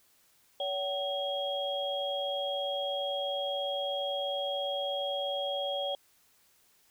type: tone cluster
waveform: sine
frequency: 565 / 760 / 3276 Hz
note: C#5 / F#5 / G#7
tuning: +33 / +46 / -24 cents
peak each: -33 / -37 / -35 dBFS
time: 0.6-5.95 s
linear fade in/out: 2 ms
effects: white hiss -66 dBFS RMS until 6.9 s